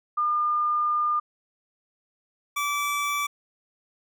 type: tone pair in turn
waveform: sine / 25% pulse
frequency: 1208 / 1157.3 Hz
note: D6 / D6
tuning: +48 / -26 cents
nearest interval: minor second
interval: 74 cents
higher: first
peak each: -21 dBFS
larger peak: neither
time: 0.17-1.2 / 2.56-3.27 s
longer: first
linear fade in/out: 10 ms
effects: none